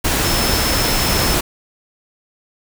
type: tone in noise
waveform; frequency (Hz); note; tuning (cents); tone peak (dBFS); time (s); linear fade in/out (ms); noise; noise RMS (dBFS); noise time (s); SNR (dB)
sine; 5274; E8; 0; -23; 0.24-1.35; 10; pink; -17; 0.04-1.41; -9
effects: none